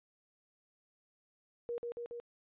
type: tone with echo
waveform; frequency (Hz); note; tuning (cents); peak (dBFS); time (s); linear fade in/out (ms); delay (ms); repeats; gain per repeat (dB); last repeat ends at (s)
sine; 474.5; A#4; +31; -35; 1.69-1.78; 0; 140; 3; -2; 2.2
effects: resampled to 8000 Hz